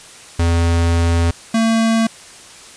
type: tone pair in turn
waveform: square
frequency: 84.5 / 225.6 Hz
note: E2 / A3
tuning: +43 / +44 cents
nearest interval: octave + perfect fourth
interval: 1701 cents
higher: second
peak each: -13 dBFS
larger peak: neither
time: 0.39-1.31 / 1.54-2.07 s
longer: first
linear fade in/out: 5 ms
effects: white hiss -39 dBFS RMS until 2.76 s + resampled to 22050 Hz